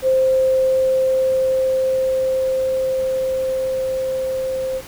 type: tone with level ramp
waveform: sine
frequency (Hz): 523.3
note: C5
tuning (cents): 0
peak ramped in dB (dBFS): -12 to -20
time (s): 0.02-4.82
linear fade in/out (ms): 50
effects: pink hiss -38 dBFS RMS until 4.87 s